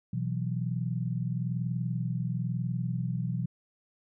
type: chord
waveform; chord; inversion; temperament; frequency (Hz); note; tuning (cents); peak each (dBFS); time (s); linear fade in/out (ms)
sine; B suspended fourth; none; equal with one note detuned; 123.83 / 164.81 / 185; B2 / E3 / F#3; +5 / 0 / 0; -31 / -33 / -36; 0.13-3.46; 5
effects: none